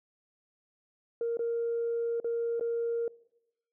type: tone with dropouts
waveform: sine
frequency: 466.2 Hz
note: A#4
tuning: in tune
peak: -27 dBFS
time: 1.21-3.08 s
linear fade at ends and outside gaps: 2 ms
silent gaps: 1.371-1.392 / 2.201-2.244 / 2.597-2.609 s
effects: noise-tail reverb RT60 0.9 s tail -23 dB re dry + tanh soft clip ceiling -24 dBFS